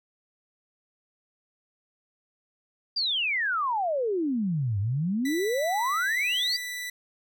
sine exponential two-way sweep, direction down then up, 4872 to 95.5 to 4872 Hz, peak -24 dBFS, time 2.96-6.57 s, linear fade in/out 10 ms, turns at 4.79 s
sawtooth tone, 1975.5 Hz, B6, in tune, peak -29 dBFS, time 5.25-6.9 s, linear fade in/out 5 ms
effects none

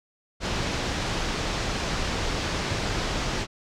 pink low-pass noise, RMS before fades -28 dBFS, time 0.4-3.47 s, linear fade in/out 50 ms, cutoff 6300 Hz, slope 24 dB/octave, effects none

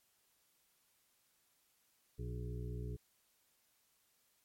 harmonic tone with a mistuned harmonic, 60.4 Hz, B1, 38 cents flat, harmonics 1 / 2 / 3 / 5 / 6 / 7, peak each -43 / -43 / -51 / -55 / -56 / -51 dBFS, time 2.18-2.97 s, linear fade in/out 20 ms, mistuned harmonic 6, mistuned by +22 cents, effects white hiss -75 dBFS RMS until 4.44 s + MP3 64 kbps

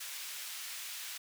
pink high-pass noise, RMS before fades -43 dBFS, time 0-1.18 s, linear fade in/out 10 ms, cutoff 2200 Hz, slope 12 dB/octave, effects none

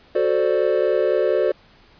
triangle chord, D dominant seventh, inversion first, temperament equal, 370 / 440 / 523.3 / 587.3 Hz, F#4 / A4 / C5 / D5, 0 / 0 / 0 / 0 cents, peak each -20 dBFS, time 0.15-1.52 s, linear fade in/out 5 ms, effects pink hiss -52 dBFS RMS until 1.99 s + resampled to 11025 Hz

